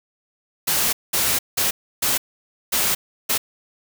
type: noise bursts at uneven times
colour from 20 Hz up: white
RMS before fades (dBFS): -20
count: 6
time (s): 0.67-0.93 / 1.13-1.39 / 1.57-1.71 / 2.02-2.18 / 2.72-2.95 / 3.29-3.38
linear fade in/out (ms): 10
effects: none